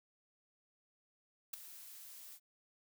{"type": "noise with ADSR envelope", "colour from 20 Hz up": "blue", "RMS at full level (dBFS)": -38, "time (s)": [1.53, 2.4], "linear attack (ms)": 8, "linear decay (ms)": 7, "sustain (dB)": -15, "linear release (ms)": 61, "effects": []}